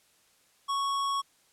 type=tone with hard clipping; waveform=sine; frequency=1108.7 Hz; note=C#6; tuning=in tune; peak=-29 dBFS; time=0.68-1.22 s; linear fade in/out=20 ms; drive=15 dB; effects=white hiss -65 dBFS RMS until 1.52 s + low-pass 11000 Hz 12 dB/octave